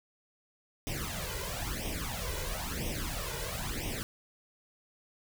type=noise with flanger; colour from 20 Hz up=pink; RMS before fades=-36 dBFS; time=0.87-4.03 s; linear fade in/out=0 ms; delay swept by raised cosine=0.34 to 2.04 ms; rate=1 Hz; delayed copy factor=+0.85; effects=none